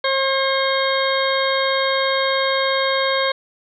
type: harmonic tone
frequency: 537 Hz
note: C5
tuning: 45 cents sharp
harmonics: 1 / 2 / 3 / 4 / 6 / 7 / 8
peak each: -20 / -23 / -25 / -26 / -28 / -28 / -29 dBFS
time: 0.04-3.32 s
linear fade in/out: 5 ms
effects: none